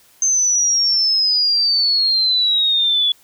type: exponential sweep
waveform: sine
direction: down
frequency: 6300 to 3400 Hz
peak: -13 dBFS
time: 0.22-3.12 s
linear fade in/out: 2 ms
effects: white hiss -52 dBFS RMS until 3.23 s